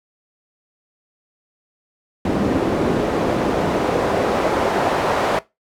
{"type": "noise with band-pass filter sweep", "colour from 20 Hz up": "pink", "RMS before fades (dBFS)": -19, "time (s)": [2.25, 5.39], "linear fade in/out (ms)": 2, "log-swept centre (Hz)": [310, 730], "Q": 1.1, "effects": ["noise-tail reverb RT60 0.2 s tail -19 dB re dry"]}